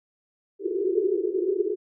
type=band-pass noise; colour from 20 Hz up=pink; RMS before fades=-25 dBFS; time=0.59-1.76 s; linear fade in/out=50 ms; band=360 to 420 Hz; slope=96 dB/octave; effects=none